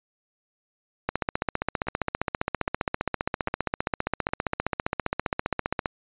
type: two click trains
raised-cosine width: 0.5 ms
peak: -23 / -9 dBFS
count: 4 / 73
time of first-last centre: 1.87-4.289 / 1.09-5.858 s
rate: 1.24 / 15.1 Hz
effects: resampled to 8000 Hz